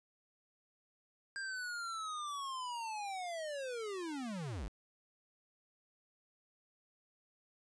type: linear sweep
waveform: square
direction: down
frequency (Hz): 1608 to 38.89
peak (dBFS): -40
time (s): 1.36-4.68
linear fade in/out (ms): 0
effects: resampled to 22050 Hz + 13-bit